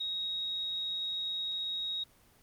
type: tone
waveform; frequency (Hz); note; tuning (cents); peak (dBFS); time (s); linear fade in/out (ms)
sine; 3777; A#7; +22; -32; 0-2.04; 10
effects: pink hiss -63 dBFS RMS until 2.42 s + Opus 24 kbps